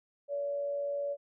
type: tone with frequency modulation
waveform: sine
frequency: 570 Hz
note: C#5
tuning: 48 cents sharp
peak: -31 dBFS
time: 0.28-1.17 s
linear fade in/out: 50 ms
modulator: 105 Hz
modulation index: 0.23
effects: none